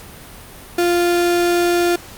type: tone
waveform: 35% pulse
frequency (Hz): 348.8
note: F4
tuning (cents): -2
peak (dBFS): -12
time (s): 0.78-1.96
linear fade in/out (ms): 5
effects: pink hiss -38 dBFS RMS until 2.17 s + Opus 48 kbps